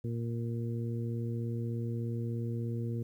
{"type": "harmonic tone", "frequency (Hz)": 116.7, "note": "A#2", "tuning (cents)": 2, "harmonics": [1, 2, 3, 4], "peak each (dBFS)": [-33, -39, -43, -45], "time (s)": [0.04, 3.03], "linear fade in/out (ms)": 5, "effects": ["11-bit"]}